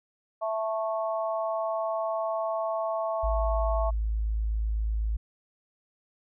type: harmonic tone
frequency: 220 Hz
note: A3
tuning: in tune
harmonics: 3 / 4 / 5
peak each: -28 / -35 / -34 dBFS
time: 0.41-3.91 s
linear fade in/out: 20 ms
type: tone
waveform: sine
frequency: 54 Hz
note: A1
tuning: 32 cents flat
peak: -25 dBFS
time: 3.23-5.17 s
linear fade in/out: 10 ms
effects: none